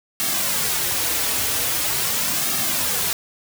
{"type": "noise with flanger", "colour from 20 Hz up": "white", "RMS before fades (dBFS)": -22, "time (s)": [0.2, 3.13], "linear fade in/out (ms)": 0, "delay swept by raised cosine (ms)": [2, 5.7], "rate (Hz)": 0.43, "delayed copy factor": -0.65, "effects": []}